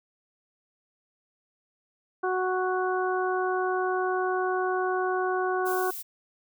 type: harmonic tone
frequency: 370 Hz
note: F#4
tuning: in tune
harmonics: 1 / 2 / 3 / 4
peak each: -27 / -30 / -32 / -33 dBFS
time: 2.23-5.91 s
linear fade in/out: 10 ms
type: noise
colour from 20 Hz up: violet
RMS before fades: -37 dBFS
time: 5.65-6.03 s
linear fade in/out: 20 ms
effects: none